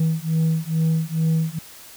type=beating tone pair; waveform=sine; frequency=160 / 162.3 Hz; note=D#3 / E3; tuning=+49 / -27 cents; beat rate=2.3 Hz; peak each=-19 dBFS; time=0-1.59 s; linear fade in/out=5 ms; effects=tanh soft clip ceiling -15 dBFS + white hiss -43 dBFS RMS until 1.96 s